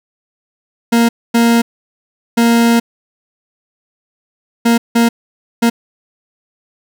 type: tone bursts at uneven times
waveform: 40% pulse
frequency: 233.1 Hz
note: A#3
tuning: in tune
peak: -7 dBFS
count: 6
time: 0.92-1.09 / 1.34-1.62 / 2.37-2.8 / 4.65-4.78 / 4.95-5.09 / 5.62-5.7 s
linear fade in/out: 10 ms
effects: none